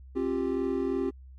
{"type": "chord", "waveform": "triangle", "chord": "C suspended fourth", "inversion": "none", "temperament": "equal with one note detuned", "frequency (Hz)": [268.1, 349.2, 392], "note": ["C4", "F4", "G4"], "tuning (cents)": [42, 0, 0], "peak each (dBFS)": [-28, -30, -28], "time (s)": [0.15, 1.11], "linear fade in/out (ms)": 20, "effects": ["added 65 Hz sine -45 dBFS peak until 1.38 s", "MP3 64 kbps"]}